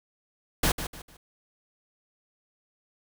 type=noise with echo; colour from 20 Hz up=pink; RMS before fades=-23 dBFS; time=0.63-0.72 s; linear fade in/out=5 ms; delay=150 ms; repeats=3; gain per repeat=-10 dB; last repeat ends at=1.17 s; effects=none